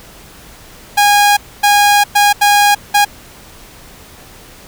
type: tone bursts at uneven times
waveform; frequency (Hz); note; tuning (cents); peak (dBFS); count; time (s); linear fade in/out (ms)
sawtooth; 820; G#5; -22; -3; 5; 0.97-1.37 / 1.63-2.04 / 2.15-2.33 / 2.41-2.75 / 2.94-3.05; 10
effects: pink hiss -38 dBFS RMS until 4.67 s